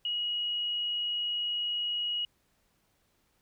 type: tone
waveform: sine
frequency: 2900 Hz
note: F#7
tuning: 35 cents flat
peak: -29 dBFS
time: 0.05-2.25 s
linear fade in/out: 2 ms
effects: pink hiss -72 dBFS RMS until 3.41 s